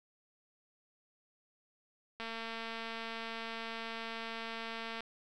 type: click train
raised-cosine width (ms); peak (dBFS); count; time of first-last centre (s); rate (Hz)
0.3; -26; 638; 2.2-5.006; 227
effects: none